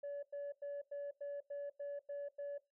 sine tone bursts, 571 Hz, D5, 49 cents flat, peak -39 dBFS, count 9, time 0.03-2.582 s, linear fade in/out 10 ms, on 200 ms, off 94 ms, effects noise-tail reverb RT60 0.2 s tail -18 dB re dry + tanh soft clip ceiling -39 dBFS

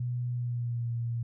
sine tone with pitch glide, 122.6 to 117.54 Hz, B2 to A#2, -12 to +15 cents, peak -29 dBFS, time 0-1.23 s, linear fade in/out 5 ms, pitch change -73 cents, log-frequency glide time 0.3-0.91 s, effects none

